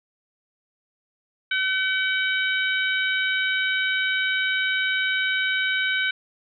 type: harmonic tone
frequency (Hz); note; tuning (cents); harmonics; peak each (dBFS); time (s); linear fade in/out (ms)
760; F#5; +46; 2 / 3 / 4 / 5; -23 / -27 / -29 / -31; 1.51-6.11; 5
effects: none